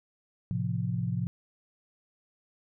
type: chord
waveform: sine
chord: F major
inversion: first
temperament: equal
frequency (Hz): 110 / 130.81 / 174.61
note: A2 / C3 / F3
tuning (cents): 0 / 0 / 0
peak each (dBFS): -32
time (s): 0.51-1.27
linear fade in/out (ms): 0
effects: none